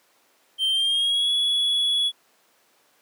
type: tone with pitch glide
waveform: triangle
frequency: 3136 to 3381 Hz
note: G7 to G#7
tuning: 0 to +30 cents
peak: -18 dBFS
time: 0.58-2.12 s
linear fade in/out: 50 ms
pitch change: +130 cents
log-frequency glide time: 0.7-1.32 s
effects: pink hiss -61 dBFS RMS until 3.01 s + high-pass 400 Hz 12 dB/octave